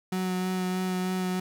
35% pulse tone with vibrato, 184.5 Hz, F#3, 5 cents flat, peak -25 dBFS, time 0.12-1.4 s, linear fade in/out 5 ms, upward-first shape sine, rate 3.2 Hz, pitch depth 13 cents each way, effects none

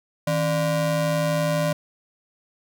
square ring-modulated tone, 216 Hz, A3, 32 cents flat, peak -18 dBFS, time 0.27-1.73 s, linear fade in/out 5 ms, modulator 376 Hz, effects 10-bit

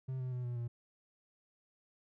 triangle tone with pitch steps, 130.81 / 127.67 / 124.61 / 121.63 / 118.71 Hz, C3 / C3 / B2 / B2 / A#2, 0 / -42 / +16 / -26 / +32 cents, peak -34 dBFS, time 0.08-0.68 s, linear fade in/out 10 ms, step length 120 ms, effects none

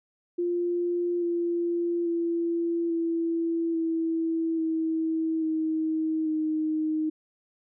sine tone with pitch steps, 349.2 / 343.6 / 338.1 / 332.7 / 327.3 / 322.1 / 316.9 / 311.8 Hz, F4 / F4 / E4 / E4 / E4 / E4 / D#4 / D#4, 0 / -28 / +44 / +16 / -12 / -40 / +32 / +4 cents, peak -24 dBFS, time 0.38-7.1 s, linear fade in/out 10 ms, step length 840 ms, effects none

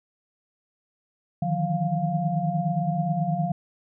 sine tone cluster, 152.4 / 161.9 / 179.6 / 701 Hz, D#3 / E3 / F3 / F5, -36 / -31 / +49 / +6 cents, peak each -28 dBFS, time 1.42-3.52 s, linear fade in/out 5 ms, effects none

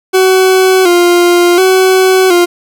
40% pulse tone with vibrato, 362.9 Hz, F#4, 34 cents flat, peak -4 dBFS, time 0.13-2.46 s, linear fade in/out 20 ms, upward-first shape square, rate 0.69 Hz, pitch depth 61 cents each way, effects none

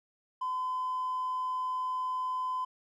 triangle tone, 1018 Hz, C6, 48 cents flat, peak -27 dBFS, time 0.41-2.65 s, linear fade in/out 10 ms, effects tanh soft clip ceiling -27 dBFS

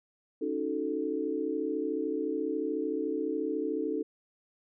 sine chord, D# half-diminished seventh, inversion third, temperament equal, 277.2 / 311.1 / 370 / 440 Hz, C#4 / D#4 / F#4 / A4, 0 / 0 / 0 / 0 cents, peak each -36 / -33 / -38 / -33 dBFS, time 0.41-4.03 s, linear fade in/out 10 ms, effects none

